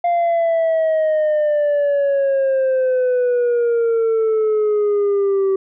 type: exponential sweep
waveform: sine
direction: down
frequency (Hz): 698.5 to 384.3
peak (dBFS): -11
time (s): 0.04-5.56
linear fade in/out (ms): 5
effects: tanh soft clip ceiling -13 dBFS